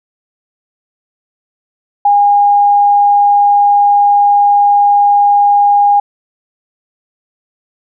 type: tone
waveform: sine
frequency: 815 Hz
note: G#5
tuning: 33 cents flat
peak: -5 dBFS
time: 2.05-6 s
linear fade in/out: 5 ms
effects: none